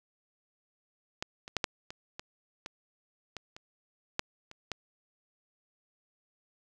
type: clicks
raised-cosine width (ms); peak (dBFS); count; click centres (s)
0.2; -16 / -26 / -11 / -10 / -24 / -22 / -22 / -22 / -28 / -11 / -29 / -17; 12; 1.225 / 1.479 / 1.567 / 1.642 / 1.905 / 2.195 / 2.661 / 3.367 / 3.565 / 4.194 / 4.514 / 4.717
effects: none